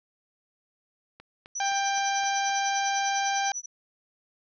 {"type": "click train", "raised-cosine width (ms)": 0.3, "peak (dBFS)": -30, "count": 6, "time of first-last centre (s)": [1.2, 2.495], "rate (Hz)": 3.86}
{"type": "tone with tremolo", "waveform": "sine", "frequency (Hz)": 5920, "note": "F#8", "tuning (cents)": 0, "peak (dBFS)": -29, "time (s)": [1.55, 3.66], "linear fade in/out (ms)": 5, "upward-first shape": "sine", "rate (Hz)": 10, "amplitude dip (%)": 100}
{"type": "harmonic tone", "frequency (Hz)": 791, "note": "G5", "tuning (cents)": 15, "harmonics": [1, 2, 3, 4, 5, 6, 7, 8], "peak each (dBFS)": [-26, -32, -36, -38, -40, -42, -43, -44], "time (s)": [1.6, 3.52], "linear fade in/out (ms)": 2}
{"effects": []}